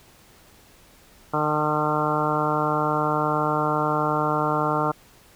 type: harmonic tone with a mistuned harmonic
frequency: 151.7 Hz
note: D#3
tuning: 44 cents flat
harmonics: 1 / 2 / 3 / 4 / 5 / 6 / 7 / 8 / 9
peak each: -29 / -29 / -29 / -29 / -29 / -29 / -29 / -29 / -29 dBFS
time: 1.33-4.92 s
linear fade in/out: 10 ms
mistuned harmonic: 6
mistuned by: -18 cents
effects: pink hiss -53 dBFS RMS until 5.35 s